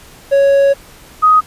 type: tone pair in turn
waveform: triangle / sine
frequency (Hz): 555 / 1252.8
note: C#5 / D#6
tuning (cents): +2 / +11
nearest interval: octave + major second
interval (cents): 1409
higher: second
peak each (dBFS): -5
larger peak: neither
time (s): 0.31-0.74 / 1.22-1.41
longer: first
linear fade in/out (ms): 20
effects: pink hiss -40 dBFS RMS until 1.46 s + resampled to 32000 Hz